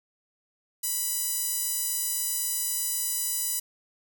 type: tone with high-pass filter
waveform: sawtooth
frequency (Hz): 987.8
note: B5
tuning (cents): 0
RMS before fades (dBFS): -29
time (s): 0.83-3.6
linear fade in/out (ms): 10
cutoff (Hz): 8700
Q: 1.2
effects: none